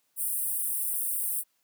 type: high-pass noise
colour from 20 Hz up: pink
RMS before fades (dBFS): -30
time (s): 0.16-1.44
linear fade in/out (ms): 50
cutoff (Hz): 8600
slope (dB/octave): 96
effects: white hiss -73 dBFS RMS until 1.63 s + high-pass 100 Hz 12 dB/octave